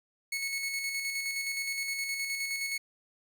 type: tone with tremolo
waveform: sawtooth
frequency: 2200 Hz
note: C#7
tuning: 14 cents flat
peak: -27 dBFS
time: 0.32-2.78 s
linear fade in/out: 5 ms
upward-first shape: square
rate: 9.6 Hz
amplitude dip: 35%
effects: none